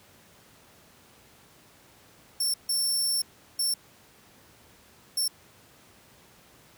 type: tone bursts at uneven times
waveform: 20% pulse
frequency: 5420 Hz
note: E8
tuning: 47 cents sharp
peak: -19 dBFS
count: 4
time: 2.4-2.54 / 2.69-3.22 / 3.59-3.74 / 5.17-5.28 s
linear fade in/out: 5 ms
effects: pink hiss -56 dBFS RMS until 6.77 s + high-pass 80 Hz 12 dB/octave